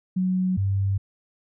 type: tone pair in turn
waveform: sine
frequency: 185 / 98 Hz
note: F#3 / G2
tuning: 0 / 0 cents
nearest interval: major seventh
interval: 1100 cents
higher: first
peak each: -20 dBFS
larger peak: neither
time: 0.16-0.57 / 0.57-0.98 s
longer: neither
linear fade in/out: 10 ms
effects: none